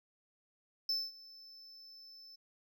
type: tone with ADSR envelope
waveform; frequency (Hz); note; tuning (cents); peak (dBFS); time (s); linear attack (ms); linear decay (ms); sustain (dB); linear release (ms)
triangle; 5274; E8; 0; -29; 0.89-2.36; 3; 220; -22; 10
effects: none